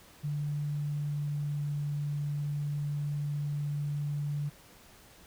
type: tone with pitch glide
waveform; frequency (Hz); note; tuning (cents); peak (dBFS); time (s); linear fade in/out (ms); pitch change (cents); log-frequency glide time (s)
sine; 146.83 to 145.73; D3 to D3; 0 to -13; -30; 0.23-4.5; 20; -13; 0.69-1.67
effects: pink hiss -56 dBFS RMS until 5.26 s